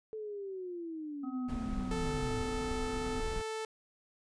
sine linear sweep, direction down, 440 to 106.4 Hz, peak -38 dBFS, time 0.13-2.42 s, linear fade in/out 0 ms
harmonic tone, 253.9 Hz, B3, 48 cents sharp, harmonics 1 / 3 / 5, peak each -39 / -52 / -50 dBFS, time 1.23-3.21 s, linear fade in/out 10 ms
brown noise, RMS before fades -39 dBFS, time 1.48-3.42 s, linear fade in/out 10 ms
sawtooth tone, 440 Hz, A4, in tune, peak -32 dBFS, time 1.91-3.65 s, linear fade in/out 2 ms
effects resampled to 22050 Hz

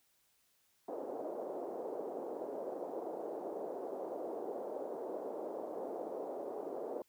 pink band-pass noise, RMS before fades -42 dBFS, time 0.88-7.02 s, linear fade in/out 2 ms, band 370 to 660 Hz, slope 24 dB/octave, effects white hiss -74 dBFS RMS until 7.08 s

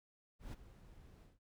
brown noise with ADSR envelope, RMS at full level -44 dBFS, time 0.39-1.39 s, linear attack 140 ms, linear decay 19 ms, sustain -15 dB, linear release 160 ms, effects none

